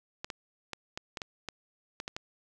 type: clicks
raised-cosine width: 0.2 ms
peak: -19 dBFS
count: 10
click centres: 0.245 / 0.302 / 0.733 / 0.975 / 1.172 / 1.218 / 1.487 / 2.001 / 2.079 / 2.165 s
effects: none